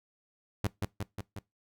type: tone with echo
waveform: sawtooth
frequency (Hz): 100.5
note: G2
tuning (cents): +44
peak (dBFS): -23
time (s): 0.64-0.67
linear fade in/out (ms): 0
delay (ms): 180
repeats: 4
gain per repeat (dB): -3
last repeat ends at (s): 1.39
effects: noise-tail reverb RT60 0.2 s tail -22 dB re dry